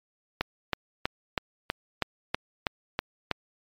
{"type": "click train", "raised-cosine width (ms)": 0.3, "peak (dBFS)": -9, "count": 10, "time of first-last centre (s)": [0.41, 3.313], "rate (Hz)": 3.1, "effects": ["MP3 96 kbps"]}